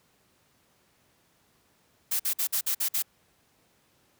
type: noise bursts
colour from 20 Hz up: blue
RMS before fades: -27 dBFS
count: 7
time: 2.11-3.025 s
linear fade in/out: 10 ms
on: 87 ms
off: 51 ms
effects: pink hiss -66 dBFS RMS until 4.19 s + high-pass 80 Hz 12 dB/octave